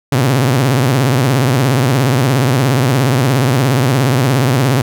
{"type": "tone with vibrato", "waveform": "sawtooth", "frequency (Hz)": 130, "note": "C3", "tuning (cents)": -11, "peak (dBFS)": -6, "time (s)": [0.12, 4.82], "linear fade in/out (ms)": 5, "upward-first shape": "triangle", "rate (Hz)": 17, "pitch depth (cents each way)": 220, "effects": []}